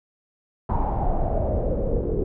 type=noise with low-pass filter sweep; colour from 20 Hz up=brown; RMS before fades=-23 dBFS; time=0.69-2.24 s; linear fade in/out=5 ms; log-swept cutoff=940 to 420 Hz; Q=6.2; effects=none